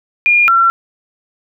sine tone pair in turn, 2419 / 1357.6 Hz, D#7 / F6, -49 / -49 cents, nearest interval minor seventh, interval 1000 cents, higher first, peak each -7 dBFS, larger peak neither, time 0.26-0.48 / 0.48-0.7 s, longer neither, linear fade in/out 0 ms, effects none

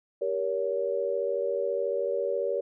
sine chord, G diminished, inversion none, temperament just, 392 / 470.4 / 564.5 Hz, G4 / Bb4 / Db5, 0 / +16 / +31 cents, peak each -32 / -30 / -29 dBFS, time 0.21-2.61 s, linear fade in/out 10 ms, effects none

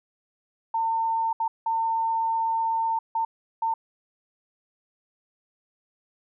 sine tone bursts at uneven times, 904 Hz, A5, 47 cents sharp, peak -22 dBFS, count 5, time 0.74-1.33 / 1.4-1.48 / 1.66-2.99 / 3.15-3.25 / 3.62-3.74 s, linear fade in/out 5 ms, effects none

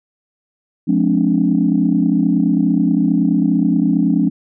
sine chord, D half-diminished seventh, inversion first, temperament just, 176.2 / 211.4 / 264.3 / 293.7 Hz, F3 / Ab3 / C4 / D4, +16 / +31 / +18 / 0 cents, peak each -17 dBFS, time 0.87-4.3 s, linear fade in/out 20 ms, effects tanh soft clip ceiling -2 dBFS

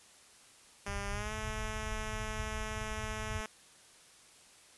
5% pulse tone with pitch glide, 200.9 to 216.6 Hz, G3 to A3, +43 to -27 cents, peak -27 dBFS, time 0.86-3.46 s, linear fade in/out 2 ms, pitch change +130 cents, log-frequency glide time 1.1-1.33 s
pink low-pass noise, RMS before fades -41 dBFS, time 0.88-3.41 s, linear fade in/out 0 ms, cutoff 130 Hz, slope 96 dB/octave
effects white hiss -59 dBFS RMS until 4.77 s + resampled to 24000 Hz

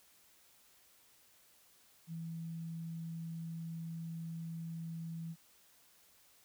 sine tone, 164.81 Hz, E3, in tune, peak -40 dBFS, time 2.07-5.36 s, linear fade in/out 50 ms, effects white hiss -66 dBFS RMS until 6.44 s

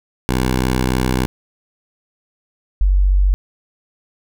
10% pulse / sine tone pair in turn, 63.5 / 47.42 Hz, B1 / F#1, +49 / +43 cents, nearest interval perfect fourth, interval 506 cents, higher first, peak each -7 / -10 dBFS, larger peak first, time 0.29-1.26 / 2.81-3.34 s, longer first, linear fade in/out 0 ms, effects none

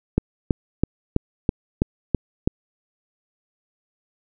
click train, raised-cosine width 3 ms, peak -4 dBFS, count 8, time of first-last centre 0.18-2.475 s, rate 3.05 Hz, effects none

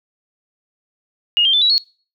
sine tone with pitch steps, 2859 / 3172 / 3520 / 3906 / 4333 Hz, F7 / G7 / A7 / B7 / C#8, +40 / +20 / 0 / -20 / -40 cents, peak -11 dBFS, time 1.37-1.78 s, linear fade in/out 0 ms, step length 82 ms, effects noise-tail reverb RT60 0.4 s tail -25 dB re dry

